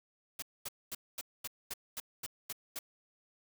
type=noise bursts; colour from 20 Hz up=white; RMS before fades=-40 dBFS; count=10; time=0.39-2.79 s; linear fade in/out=5 ms; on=33 ms; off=230 ms; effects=none